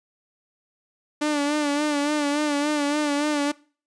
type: tone with vibrato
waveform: sawtooth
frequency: 293.7 Hz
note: D4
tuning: in tune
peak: -17 dBFS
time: 1.21-3.52 s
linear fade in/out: 10 ms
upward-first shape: sine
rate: 3.5 Hz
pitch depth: 51 cents each way
effects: noise-tail reverb RT60 0.4 s tail -22 dB re dry + resampled to 22050 Hz